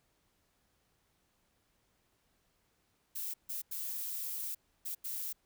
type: noise bursts at uneven times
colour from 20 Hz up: violet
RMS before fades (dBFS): -39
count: 5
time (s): 3.15-3.34 / 3.49-3.62 / 3.71-4.55 / 4.85-4.95 / 5.04-5.33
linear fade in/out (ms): 10
effects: pink hiss -75 dBFS RMS until 5.45 s